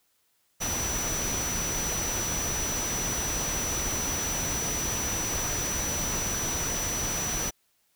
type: tone in noise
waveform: sine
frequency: 5920 Hz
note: F#8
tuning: in tune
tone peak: -30 dBFS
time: 0.6-7.51 s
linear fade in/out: 20 ms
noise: pink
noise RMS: -32 dBFS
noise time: 0.6-7.51 s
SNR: -1 dB
effects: white hiss -70 dBFS RMS until 7.95 s